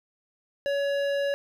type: tone with hard clipping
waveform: sine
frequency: 563 Hz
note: C#5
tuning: 27 cents sharp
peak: -26 dBFS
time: 0.66-1.34 s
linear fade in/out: 0 ms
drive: 13 dB
effects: none